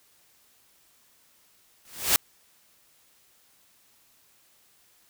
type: noise with exponential growth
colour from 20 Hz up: white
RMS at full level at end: -17 dBFS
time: 1.85-2.16 s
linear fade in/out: 1 ms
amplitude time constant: 67 ms
effects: white hiss -62 dBFS RMS until 5.09 s